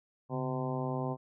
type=harmonic tone with a mistuned harmonic; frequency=128.5 Hz; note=C3; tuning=31 cents flat; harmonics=1 / 2 / 3 / 4 / 5 / 6 / 7 / 8; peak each=-35 / -38 / -40 / -41 / -42 / -43 / -43 / -44 dBFS; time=0.29-1.17 s; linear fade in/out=50 ms; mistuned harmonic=1; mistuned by=+120 cents; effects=none